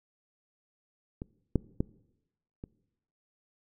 clicks, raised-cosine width 3 ms, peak -24 / -11 / -14 / -27 dBFS, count 4, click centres 1.219 / 1.557 / 1.805 / 2.639 s, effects noise-tail reverb RT60 0.9 s tail -22 dB re dry

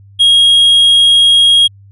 triangle tone, 3274 Hz, G#7, 25 cents flat, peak -3 dBFS, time 0.19-1.68 s, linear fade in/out 20 ms, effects added 99 Hz sine -37 dBFS peak until 1.91 s + resampled to 32000 Hz

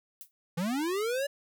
violet noise with exponential decay, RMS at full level -40 dBFS, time 0.21-0.31 s, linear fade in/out 0 ms, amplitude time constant 21 ms
square linear sweep, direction up, 158.8 to 578 Hz, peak -29 dBFS, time 0.57-1.27 s, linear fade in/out 10 ms
effects none

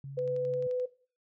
sine tone with tremolo, 138 Hz, C#3, 7 cents flat, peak -38 dBFS, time 0.04-0.67 s, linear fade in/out 2 ms, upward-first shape sine, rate 4.8 Hz, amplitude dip 30%
sine tone, 501 Hz, B4, 25 cents sharp, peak -28 dBFS, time 0.17-0.86 s, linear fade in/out 10 ms
click train, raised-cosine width 0.2 ms, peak -38 dBFS, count 8, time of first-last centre 0.19-0.799 s, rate 11.5 Hz
effects noise-tail reverb RT60 0.4 s tail -18 dB re dry

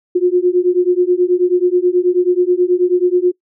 sine beating tone pair, 354.4 / 363.7 Hz, F4 / F#4, +25 / -30 cents, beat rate 9.3 Hz, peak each -13 dBFS, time 0.15-3.32 s, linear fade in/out 10 ms, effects noise-tail reverb RT60 0.1 s tail -22 dB re dry

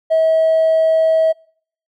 sine tone with hard clipping, 643 Hz, E5, 43 cents flat, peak -11 dBFS, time 0.1-1.33 s, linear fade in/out 20 ms, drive 1 dB, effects noise-tail reverb RT60 0.6 s tail -26 dB re dry

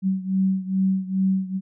sine beating tone pair, 189.6 / 192 Hz, F#3 / G3, +43 / -36 cents, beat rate 2.4 Hz, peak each -21 / -24 dBFS, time 0.02-1.61 s, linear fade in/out 50 ms, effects none

